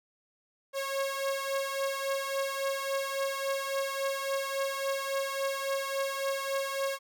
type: beating tone pair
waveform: sawtooth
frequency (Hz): 545 / 548.6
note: C#5 / C#5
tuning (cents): -29 / -18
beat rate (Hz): 3.6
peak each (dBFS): -28 / -31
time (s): 0.73-6.99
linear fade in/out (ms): 50
effects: none